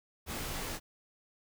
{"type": "noise with comb filter", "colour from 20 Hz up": "pink", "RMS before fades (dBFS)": -38, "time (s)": [0.26, 0.8], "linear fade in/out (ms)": 50, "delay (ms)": 19, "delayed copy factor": -0.7, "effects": []}